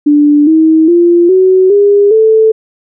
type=tone with pitch steps; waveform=sine; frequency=293.7 / 318.4 / 345.3 / 374.3 / 405.9 / 440.1 Hz; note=D4 / D#4 / F4 / F#4 / G#4 / A4; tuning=0 / +40 / -20 / +20 / -40 / 0 cents; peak=-3 dBFS; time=0.06-2.52 s; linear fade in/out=10 ms; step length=410 ms; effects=none